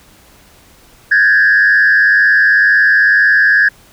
sine tone with frequency modulation, 1668 Hz, G#6, 7 cents sharp, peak -5 dBFS, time 1.11-3.69 s, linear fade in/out 10 ms, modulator 102 Hz, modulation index 1, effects tanh soft clip ceiling -3 dBFS + pink hiss -45 dBFS RMS until 3.92 s

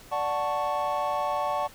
triangle chord, D major seventh, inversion none, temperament equal, 587.3 / 740 / 880 / 1108.7 Hz, D5 / F#5 / A5 / C#6, 0 / 0 / 0 / 0 cents, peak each -29 dBFS, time 0.11-1.68 s, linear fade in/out 20 ms, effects pink hiss -50 dBFS RMS until 1.74 s

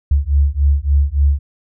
sine beating tone pair, 69.3 / 72.8 Hz, C#2 / D2, 0 / -15 cents, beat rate 3.5 Hz, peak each -14 dBFS, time 0.11-1.39 s, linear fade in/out 5 ms, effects none

